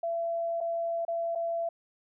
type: tone with dropouts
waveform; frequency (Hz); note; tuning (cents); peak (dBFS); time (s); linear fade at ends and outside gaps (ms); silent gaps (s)
sine; 673; E5; +36; -28; 0.03-1.69; 5; 0.605-0.61 / 1.051-1.08 / 1.351-1.356
effects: none